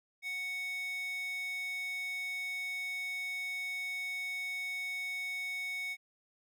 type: tone with high-pass filter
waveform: square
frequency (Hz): 740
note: F#5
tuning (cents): 0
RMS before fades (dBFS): -38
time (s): 0.22-5.97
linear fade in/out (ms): 50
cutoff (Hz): 2400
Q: 8.3
effects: none